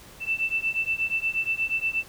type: beating tone pair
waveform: sine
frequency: 2658 / 2666.4 Hz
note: E7 / E7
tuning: +14 / +19 cents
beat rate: 8.4 Hz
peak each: -27 dBFS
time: 0.2-2.04 s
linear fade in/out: 50 ms
effects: pink hiss -48 dBFS RMS until 2.08 s